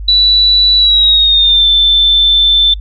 sine tone with pitch glide, 3951 to 3540 Hz, B7 to A7, 0 to +10 cents, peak -5 dBFS, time 0.08-2.74 s, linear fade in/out 5 ms, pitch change -190 cents, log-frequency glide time 0.77-1.67 s, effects noise-tail reverb RT60 0.1 s tail -24 dB re dry + added 50 Hz sine -20 dBFS peak until 2.8 s

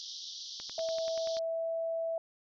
white band-pass noise, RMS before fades -44 dBFS, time 0-1.39 s, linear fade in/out 0 ms, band 3200 to 5900 Hz, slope 96 dB/octave
click train, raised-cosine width 0.3 ms, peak -30 dBFS, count 9, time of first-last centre 0.6-1.369 s, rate 10.4 Hz
sine tone with pitch glide, 653 to 658.3 Hz, E5 to E5, -17 to -3 cents, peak -31 dBFS, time 0.78-2.18 s, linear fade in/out 2 ms, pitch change +14 cents, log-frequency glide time 1.02-1.69 s
effects none

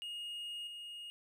triangle tone with level steps, 2860 Hz, F7, 41 cents sharp, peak -39 / -43 dBFS, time 0.02-1.1 s, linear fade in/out 0 ms, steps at 0.67 s, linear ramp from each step 2 ms, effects none

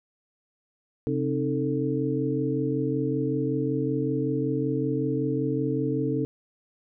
sine tone cluster, 134.1 / 265.8 / 311.1 / 443.9 Hz, C3 / C4 / D#4 / A4, +43 / +27 / 0 / +15 cents, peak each -29 dBFS, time 1.07-6.25 s, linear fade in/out 0 ms, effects none

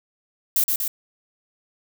violet noise with echo, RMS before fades -19 dBFS, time 0.56-0.64 s, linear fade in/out 2 ms, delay 120 ms, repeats 2, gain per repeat -3 dB, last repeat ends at 0.88 s, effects none

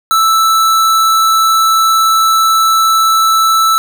square tone, 1318.5 Hz, E6, in tune, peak -8 dBFS, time 0.11-3.78 s, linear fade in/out 0 ms, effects none

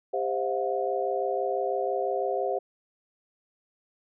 sine tone cluster, 399 / 523 / 654 / 720 Hz, G4 / C5 / E5 / F#5, +31 / -1 / -14 / -47 cents, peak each -30 / -30 / -33 / -31 dBFS, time 0.13-2.59 s, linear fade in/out 10 ms, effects none

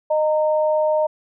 sine tone pair together, 616.2 / 921 Hz, D#5 / A#5, -17 / -21 cents, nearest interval perfect fifth, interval 696 cents, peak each -16 / -24 dBFS, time 0.1-1.07 s, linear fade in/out 10 ms, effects none

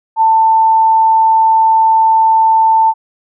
sine tone, 890 Hz, A5, 20 cents sharp, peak -6 dBFS, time 0.16-2.94 s, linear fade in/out 50 ms, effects none

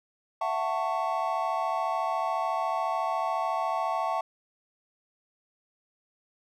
triangle chord, F# minor seventh, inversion third, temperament just, 666 / 740 / 888 / 1110 Hz, E5 / F#5 / A5 / C#6, +18 / 0 / +16 / +2 cents, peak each -30 dBFS, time 0.41-4.21 s, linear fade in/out 5 ms, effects none

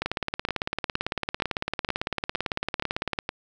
two click trains, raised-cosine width 0.3 ms, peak -11 / -10 dBFS, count 8 / 57, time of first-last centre 0.02-3.291 / 0.06-3.188 s, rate 2.14 / 17.9 Hz, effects none

